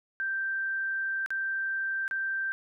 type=tone with dropouts; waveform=sine; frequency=1568 Hz; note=G6; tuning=in tune; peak=-28 dBFS; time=0.2-2.52 s; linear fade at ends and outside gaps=0 ms; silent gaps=1.261-1.305 / 2.079-2.111 s; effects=none